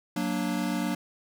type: chord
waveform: square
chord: Gb augmented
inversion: none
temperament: equal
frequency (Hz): 185 / 233.1 / 293.7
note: Gb3 / Bb3 / D4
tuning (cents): 0 / 0 / 0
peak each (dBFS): -32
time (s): 0.16-0.95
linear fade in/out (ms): 5
effects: none